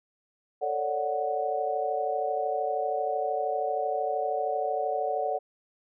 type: chord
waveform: sine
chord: D major seventh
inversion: second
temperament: equal with one note detuned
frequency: 444.3 / 554.4 / 587.3 / 740 Hz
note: A4 / C#5 / D5 / F#5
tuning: +17 / 0 / 0 / 0 cents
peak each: -33 / -34 / -32 / -29 dBFS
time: 0.61-5.39 s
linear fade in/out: 20 ms
effects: none